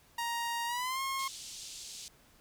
sawtooth tone with pitch glide, 937 to 1076.3 Hz, A#5 to C6, +9 to +49 cents, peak -29 dBFS, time 0.18-1.28 s, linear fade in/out 5 ms, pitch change +240 cents, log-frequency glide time 0.66-1.01 s
white band-pass noise, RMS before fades -46 dBFS, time 1.19-2.08 s, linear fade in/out 0 ms, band 3200 to 7900 Hz, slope 24 dB/octave
effects pink hiss -63 dBFS RMS until 2.4 s

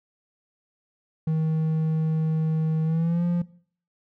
triangle tone with pitch glide, 158.5 to 173.85 Hz, D#3 to F3, +32 to -8 cents, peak -19 dBFS, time 1.27-3.42 s, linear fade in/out 5 ms, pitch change +160 cents, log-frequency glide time 2.84-3.24 s, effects noise-tail reverb RT60 0.5 s tail -19 dB re dry

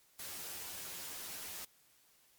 white noise with comb filter, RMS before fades -45 dBFS, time 0.19-1.65 s, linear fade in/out 5 ms, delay 11 ms, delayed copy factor +0.6, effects white hiss -68 dBFS RMS until 2.38 s + MP3 96 kbps

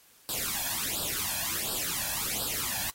white noise with flanger, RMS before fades -32 dBFS, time 0.29-2.9 s, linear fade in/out 0 ms, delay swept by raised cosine 0.23 to 1.22 ms, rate 1.4 Hz, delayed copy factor +0.95, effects white hiss -59 dBFS RMS until 2.94 s + AAC 48 kbps

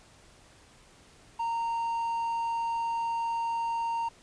triangle tone, 924 Hz, A#5, 16 cents flat, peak -26 dBFS, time 1.39-4.09 s, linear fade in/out 10 ms, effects pink hiss -57 dBFS RMS until 4.22 s + resampled to 22050 Hz

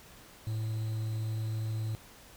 triangle tone with quantisation, 110 Hz, A2, in tune, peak -29 dBFS, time 0.47-1.95 s, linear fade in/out 0 ms, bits 9, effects pink hiss -54 dBFS RMS until 2.36 s

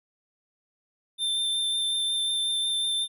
square tone with vibrato, 3572 Hz, A7, 25 cents sharp, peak -25 dBFS, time 1.18-3.08 s, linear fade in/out 50 ms, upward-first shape sine, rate 5.5 Hz, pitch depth 11 cents each way, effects none

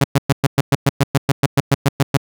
sawtooth tone bursts, 138.59 Hz, C#3, in tune, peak -6 dBFS, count 16, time 0.01-2.172 s, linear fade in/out 5 ms, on 32 ms, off 110 ms, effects none

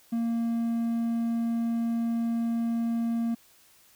triangle tone, 231.4 Hz, A#3, 13 cents flat, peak -23 dBFS, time 0.12-3.35 s, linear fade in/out 10 ms, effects white hiss -59 dBFS RMS until 3.95 s

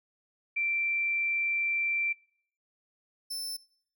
sine / sawtooth tone pair in turn, 2349 / 5296 Hz, D7 / E8, 0 / +7 cents, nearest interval octave + major second, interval 1407 cents, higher second, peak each -27 / -31 dBFS, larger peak first, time 0.56-2.13 / 3.3-3.57 s, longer first, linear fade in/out 10 ms, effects noise-tail reverb RT60 0.6 s tail -22 dB re dry

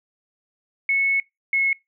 sine tone pair in turn, 2200 / 2181 Hz, C#7 / C#7, -14 / -29 cents, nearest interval unison, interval 15 cents, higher first, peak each -17 dBFS, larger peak neither, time 0.89-1.2 / 1.53-1.73 s, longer first, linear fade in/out 2 ms, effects noise-tail reverb RT60 0.2 s tail -24 dB re dry

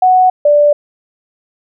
sine tone pair in turn, 740 / 587.3 Hz, F#5 / D5, 0 / 0 cents, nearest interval major third, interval 400 cents, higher first, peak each -5 dBFS, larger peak neither, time 0.02-0.3 / 0.45-0.73 s, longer neither, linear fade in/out 5 ms, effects none

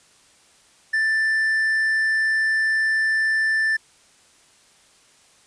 triangle tone, 1769 Hz, A6, 9 cents sharp, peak -16 dBFS, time 0.93-3.77 s, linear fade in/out 10 ms, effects white hiss -55 dBFS RMS until 5.46 s + resampled to 22050 Hz

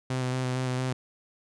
sawtooth tone with vibrato, 128 Hz, C3, 38 cents flat, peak -23 dBFS, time 0.1-0.93 s, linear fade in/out 5 ms, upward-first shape square, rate 4.4 Hz, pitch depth 16 cents each way, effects resampled to 22050 Hz

